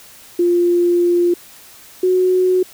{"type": "tone pair in turn", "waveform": "sine", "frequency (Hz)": [349.2, 368.1], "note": ["F4", "F#4"], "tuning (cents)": [0, -9], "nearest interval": "minor second", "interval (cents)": 91, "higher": "second", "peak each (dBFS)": [-11, -11], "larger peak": "neither", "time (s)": [[0.39, 1.34], [2.03, 2.63]], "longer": "first", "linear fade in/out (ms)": 5, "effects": ["white hiss -42 dBFS RMS until 2.73 s"]}